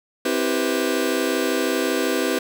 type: chord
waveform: sawtooth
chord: C major seventh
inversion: none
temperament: just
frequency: 261.6 / 327 / 392.4 / 490.5 Hz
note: C4 / E4 / G4 / B4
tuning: 0 / -14 / +2 / -12 cents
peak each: -21 dBFS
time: 0.25-2.39 s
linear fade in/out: 5 ms
effects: none